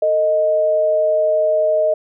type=tone pair together; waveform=sine; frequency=447.1 / 622.3 Hz; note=A4 / D#5; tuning=+28 / 0 cents; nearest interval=tritone; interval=572 cents; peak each=-23 / -13 dBFS; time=0.02-1.94 s; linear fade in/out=5 ms; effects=none